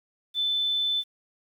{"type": "tone", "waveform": "sine", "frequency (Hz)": 3520, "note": "A7", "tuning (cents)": 0, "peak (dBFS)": -23, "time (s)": [0.34, 1.04], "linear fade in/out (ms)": 50, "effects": ["9-bit"]}